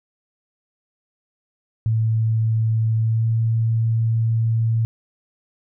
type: tone with pitch glide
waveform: sine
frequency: 111.6 to 113.35 Hz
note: A2 to A#2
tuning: +25 to -48 cents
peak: -16 dBFS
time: 1.86-4.85 s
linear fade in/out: 0 ms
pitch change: +27 cents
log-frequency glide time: 3.01-3.28 s
effects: none

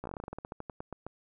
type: slowing click train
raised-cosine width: 1 ms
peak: -25 dBFS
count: 19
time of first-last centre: 0.04-1.066 s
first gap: 15 ms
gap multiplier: 1.14
effects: none

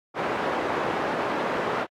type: band-pass noise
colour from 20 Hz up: pink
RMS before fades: -27 dBFS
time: 0.14-1.87 s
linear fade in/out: 50 ms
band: 350 to 1400 Hz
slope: 12 dB/octave
effects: AAC 64 kbps

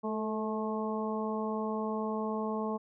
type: harmonic tone with a mistuned harmonic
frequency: 216.2 Hz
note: A3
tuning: 30 cents flat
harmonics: 1 / 2 / 3 / 4 / 5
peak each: -34 / -36 / -40 / -40 / -40 dBFS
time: 0.03-2.78 s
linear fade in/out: 20 ms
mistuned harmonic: 2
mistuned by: +26 cents
effects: none

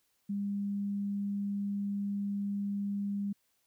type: tone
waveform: sine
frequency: 201.2 Hz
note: G3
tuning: 45 cents sharp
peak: -31 dBFS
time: 0.29-3.33 s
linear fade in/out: 10 ms
effects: white hiss -75 dBFS RMS until 3.66 s

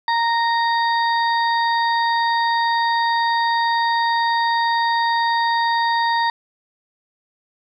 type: harmonic tone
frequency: 929 Hz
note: A#5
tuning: 6 cents flat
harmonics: 1 / 2 / 4 / 5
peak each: -17 / -23 / -29 / -31 dBFS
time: 0.08-6.3 s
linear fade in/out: 2 ms
effects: 9-bit

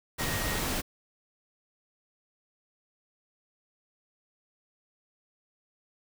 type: tone in noise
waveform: sine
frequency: 1876 Hz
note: A#6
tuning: 11 cents sharp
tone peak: -38 dBFS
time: 0.18-0.61 s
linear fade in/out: 20 ms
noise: pink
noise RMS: -31 dBFS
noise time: 0.18-0.82 s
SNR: -10 dB
effects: none

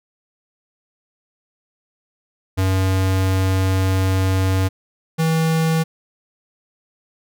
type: tone pair in turn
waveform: square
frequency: 94.7 / 161.49 Hz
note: F#2 / E3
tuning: +41 / -35 cents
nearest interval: major sixth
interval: 924 cents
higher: second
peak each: -16 / -16 dBFS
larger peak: neither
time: 2.57-4.69 / 5.18-5.84 s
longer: first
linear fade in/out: 20 ms
effects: none

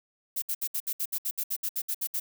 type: noise bursts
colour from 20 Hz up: violet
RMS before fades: -30 dBFS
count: 15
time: 0.36-2.2 s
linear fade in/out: 10 ms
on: 62 ms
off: 65 ms
effects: none

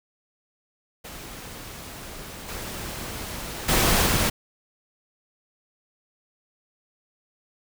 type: noise with level steps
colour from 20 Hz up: pink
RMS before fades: -39 / -34 / -20 / -22 dBFS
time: 1.04-4.3 s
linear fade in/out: 10 ms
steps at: 2.48 / 3.68 / 4.06 s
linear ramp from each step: 10 ms
effects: none

